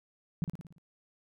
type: tone with echo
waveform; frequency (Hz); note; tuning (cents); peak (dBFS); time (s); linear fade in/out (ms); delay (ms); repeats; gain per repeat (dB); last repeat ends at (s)
sine; 164.81; E3; 0; -26; 0.42-0.44; 0; 57; 6; -5; 0.782
effects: none